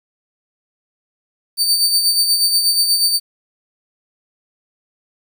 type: tone with tremolo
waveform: sawtooth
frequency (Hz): 4591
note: D8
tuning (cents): -40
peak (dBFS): -8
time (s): 1.57-3.2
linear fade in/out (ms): 50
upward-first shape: sine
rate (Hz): 8.3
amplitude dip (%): 50
effects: 8-bit